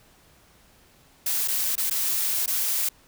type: noise with dropouts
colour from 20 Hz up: blue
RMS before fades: -25 dBFS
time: 1.26-2.89 s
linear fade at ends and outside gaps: 5 ms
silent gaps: 1.477-1.482 / 1.755-1.778 / 1.899-1.909 / 2.461-2.476 s
effects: pink hiss -57 dBFS RMS until 3.07 s